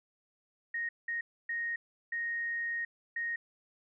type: tone bursts at uneven times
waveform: sine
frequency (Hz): 1864.7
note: A#6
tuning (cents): 0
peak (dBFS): -32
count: 5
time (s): 0.74-0.89 / 1.08-1.21 / 1.49-1.76 / 2.12-2.85 / 3.16-3.36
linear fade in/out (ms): 5
effects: none